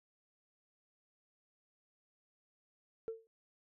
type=tone with exponential decay; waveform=sine; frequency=450 Hz; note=A4; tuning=39 cents sharp; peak=-33 dBFS; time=3.08-3.27 s; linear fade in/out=0 ms; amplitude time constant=40 ms; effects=tanh soft clip ceiling -33 dBFS